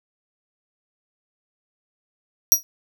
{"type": "tone with exponential decay", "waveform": "sawtooth", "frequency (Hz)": 5750, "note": "F8", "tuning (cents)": 50, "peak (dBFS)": -4, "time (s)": [2.52, 2.63], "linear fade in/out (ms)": 0, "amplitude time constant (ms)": 22, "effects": []}